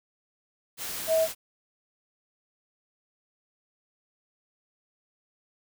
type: tone in noise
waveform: sine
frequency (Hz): 645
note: E5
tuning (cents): -38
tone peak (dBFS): -20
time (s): 1.07-1.28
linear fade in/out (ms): 50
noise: white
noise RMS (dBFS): -35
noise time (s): 0.77-1.35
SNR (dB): +12
effects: none